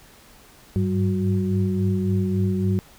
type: tone cluster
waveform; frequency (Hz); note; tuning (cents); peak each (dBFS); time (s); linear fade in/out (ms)
sine; 99.1 / 102.7 / 190.4 / 366.1; G2 / G#2 / F#3 / F#4; +19 / -19 / +50 / -18; -23 / -29 / -22 / -29; 0.76-2.79; 0
effects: pink hiss -50 dBFS RMS until 2.98 s